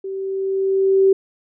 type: tone with level ramp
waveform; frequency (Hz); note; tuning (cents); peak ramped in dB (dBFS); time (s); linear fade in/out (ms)
sine; 386.2; G4; -26; -25 to -9; 0.04-1.13; 5
effects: none